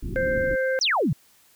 pink low-pass noise, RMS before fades -31 dBFS, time 0.02-0.56 s, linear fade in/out 10 ms, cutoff 380 Hz, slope 96 dB/octave
harmonic tone, 523.3 Hz, C5, in tune, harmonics 1 / 3 / 4, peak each -22 / -27 / -38 dBFS, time 0.16-0.79 s, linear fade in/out 0 ms
sine exponential sweep, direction down, 6272 to 116.1 Hz, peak -19 dBFS, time 0.81-1.13 s, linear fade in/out 5 ms
effects white hiss -58 dBFS RMS until 1.55 s

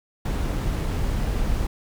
brown noise, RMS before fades -24 dBFS, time 0.25-1.67 s, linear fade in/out 5 ms, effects none

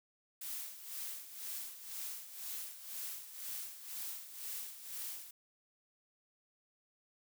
blue noise with tremolo, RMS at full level -42 dBFS, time 0.41-5.31 s, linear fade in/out 5 ms, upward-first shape sine, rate 2 Hz, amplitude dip 70%, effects none

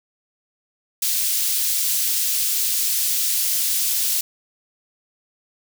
white high-pass noise, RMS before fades -21 dBFS, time 1.02-4.21 s, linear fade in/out 5 ms, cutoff 3800 Hz, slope 12 dB/octave, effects none

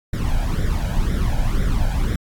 brown noise with flanger, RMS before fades -19 dBFS, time 0.13-2.16 s, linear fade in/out 5 ms, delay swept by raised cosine 0.54 to 1.32 ms, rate 2 Hz, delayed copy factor +0.75, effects AAC 64 kbps

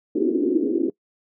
pink band-pass noise, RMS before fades -21 dBFS, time 0.15-0.9 s, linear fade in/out 5 ms, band 280 to 380 Hz, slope 48 dB/octave, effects noise-tail reverb RT60 0.1 s tail -23 dB re dry

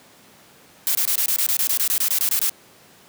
blue noise bursts, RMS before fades -20 dBFS, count 16, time 0.87-2.495 s, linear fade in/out 0 ms, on 80 ms, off 23 ms, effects pink hiss -50 dBFS RMS until 3.08 s + high-pass 150 Hz 12 dB/octave

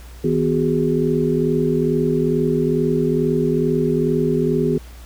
sine tone cluster, 158.5 / 247.8 / 372.1 / 414.4 Hz, D#3 / B3 / F#4 / G#4, +32 / +6 / +10 / -4 cents, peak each -21 dBFS, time 0.24-4.78 s, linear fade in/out 5 ms, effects added 60 Hz sine -36 dBFS peak until 5.05 s + pink hiss -46 dBFS RMS until 5.05 s

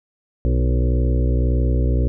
harmonic tone with a mistuned harmonic, 61.74 Hz, B1, in tune, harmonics 1 / 2 / 4 / 5 / 6 / 7 / 8 / 9, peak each -16 / -22 / -28 / -30 / -32 / -33 / -34 / -35 dBFS, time 0.45-2.08 s, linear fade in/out 0 ms, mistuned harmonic 7, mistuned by +34 cents, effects none

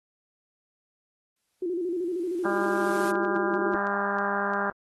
white noise with exponential growth, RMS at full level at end -39 dBFS, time 1.36-3.11 s, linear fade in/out 5 ms, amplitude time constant 380 ms
sine tone with vibrato, 351.9 Hz, F4, 13 cents sharp, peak -26 dBFS, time 1.62-3.76 s, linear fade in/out 5 ms, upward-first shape square, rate 13 Hz, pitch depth 76 cents each way
harmonic tone, 200.6 Hz, G3, 40 cents sharp, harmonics 1 / 2 / 3 / 4 / 5 / 6 / 7 / 8, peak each -34 / -34 / -34 / -34 / -34 / -34 / -34 / -34 dBFS, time 2.45-4.7 s, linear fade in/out 2 ms
clicks, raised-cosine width 0.2 ms, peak -32 dBFS, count 11, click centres 2.576 / 2.642 / 2.893 / 3.155 / 3.25 / 3.362 / 3.54 / 3.737 / 3.87 / 4.186 / 4.536 s
effects AAC 32 kbps

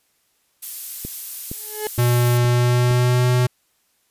violet noise, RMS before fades -28 dBFS, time 0.62-2.38 s, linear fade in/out 10 ms
click train, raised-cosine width 3 ms, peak -17 dBFS, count 5, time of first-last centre 1.05-2.91 s, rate 2.15 Hz
35% pulse tone with exponential growth, 425.7 Hz, G#4, 43 cents sharp, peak -19 dBFS, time 1.53-1.87 s, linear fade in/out 1 ms, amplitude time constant 72 ms
square tone with pitch glide, 121.5 to 124.56 Hz, B2 to B2, -28 to +15 cents, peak -15 dBFS, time 1.98-3.47 s, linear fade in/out 10 ms, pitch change +43 cents, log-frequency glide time 2.45-3.27 s
effects white hiss -65 dBFS RMS until 4.1 s + resampled to 32000 Hz

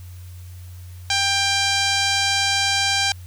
5% pulse tone with low-pass filter, 792 Hz, G5, 18 cents sharp, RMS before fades -20 dBFS, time 1.1-3.12 s, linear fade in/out 2 ms, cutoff 5400 Hz, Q 0.94, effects added 90 Hz sine -35 dBFS peak until 3.26 s + white hiss -51 dBFS RMS until 3.26 s

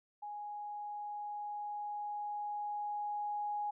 sine tone with level ramp, 830 Hz, G#5, 1 cent flat, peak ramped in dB -41 to -34 dBFS, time 0.22-3.71 s, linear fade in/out 10 ms, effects none

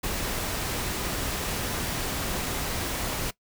pink noise, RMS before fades -30 dBFS, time 0.03-3.31 s, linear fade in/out 10 ms, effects noise-tail reverb RT60 0.1 s tail -20 dB re dry

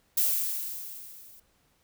violet noise with level ramp, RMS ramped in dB -23 to -53 dBFS, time 0.17-1.4 s, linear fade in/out 5 ms, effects pink hiss -68 dBFS RMS until 1.83 s

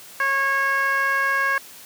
15% pulse tone with band-pass filter, 547 Hz, C#5, 23 cents flat, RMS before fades -21 dBFS, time 0.2-1.58 s, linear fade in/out 2 ms, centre 1500 Hz, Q 2.9, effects white hiss -43 dBFS RMS until 1.85 s + high-pass 100 Hz 12 dB/octave

